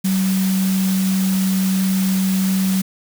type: tone in noise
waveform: sine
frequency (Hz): 190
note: F#3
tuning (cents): +46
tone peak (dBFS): -15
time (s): 0.04-2.82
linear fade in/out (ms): 10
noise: white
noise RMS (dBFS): -28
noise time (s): 0.04-2.82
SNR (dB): +10
effects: none